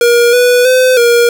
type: tone with pitch steps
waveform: square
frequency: 475.4 / 491.9 / 511 / 474.3 Hz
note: A#4 / B4 / C5 / A#4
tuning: +34 / -7 / -41 / +30 cents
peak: -6 dBFS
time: 0.01-1.29 s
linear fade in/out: 2 ms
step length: 320 ms
effects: 7-bit